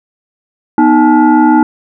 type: tone with frequency modulation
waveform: sine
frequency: 311.1 Hz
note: D#4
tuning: in tune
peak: -4 dBFS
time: 0.78-1.63 s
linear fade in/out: 2 ms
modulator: 556 Hz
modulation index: 1.2
effects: none